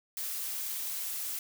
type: noise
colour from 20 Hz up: blue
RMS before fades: -36 dBFS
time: 0.17-1.39 s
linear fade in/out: 2 ms
effects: none